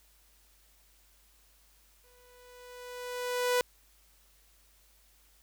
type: tone with exponential growth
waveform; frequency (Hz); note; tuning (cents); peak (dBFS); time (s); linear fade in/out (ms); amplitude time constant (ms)
sawtooth; 493.9; B4; 0; -20; 2.04-3.61; 0; 340
effects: added 50 Hz sine -65 dBFS peak until 5.42 s + white hiss -65 dBFS RMS until 5.42 s